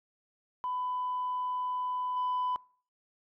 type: tone with level steps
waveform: sine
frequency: 1000 Hz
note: B5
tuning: 21 cents sharp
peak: -30 / -27 dBFS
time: 0.64-2.56 s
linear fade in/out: 0 ms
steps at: 2.16 s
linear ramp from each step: 10 ms
effects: noise-tail reverb RT60 0.5 s tail -25 dB re dry + tanh soft clip ceiling -26 dBFS